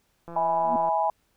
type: click train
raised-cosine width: 1 ms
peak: -27 dBFS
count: 104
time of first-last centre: 0.28-0.889 s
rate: 169 Hz
type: chord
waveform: sine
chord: E major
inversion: none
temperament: equal with one note detuned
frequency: 649.8 / 830.6 / 987.8 Hz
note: E5 / G#5 / B5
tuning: -25 / 0 / 0 cents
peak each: -27 / -24 / -27 dBFS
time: 0.36-1.1 s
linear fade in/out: 2 ms
type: tone with exponential growth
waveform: sine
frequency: 240.2 Hz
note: B3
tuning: 48 cents flat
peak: -24 dBFS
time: 0.58-0.76 s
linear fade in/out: 2 ms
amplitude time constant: 39 ms
effects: pink hiss -69 dBFS RMS until 1.36 s